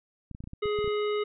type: clicks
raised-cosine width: 5 ms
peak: -28 dBFS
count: 10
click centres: 0.313 / 0.349 / 0.405 / 0.44 / 0.474 / 0.534 / 0.657 / 0.789 / 0.844 / 0.877 s
type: harmonic tone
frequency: 418.5 Hz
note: G#4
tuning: 13 cents sharp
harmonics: 1 / 3 / 5 / 7 / 9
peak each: -26 / -36 / -40 / -43 / -45 dBFS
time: 0.62-1.24 s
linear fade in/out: 10 ms
effects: none